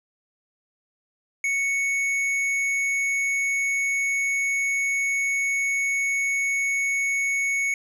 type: tone with hard clipping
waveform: triangle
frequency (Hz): 2217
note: C#7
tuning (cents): 0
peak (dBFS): -23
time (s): 1.44-7.74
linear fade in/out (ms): 2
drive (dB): 11
effects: none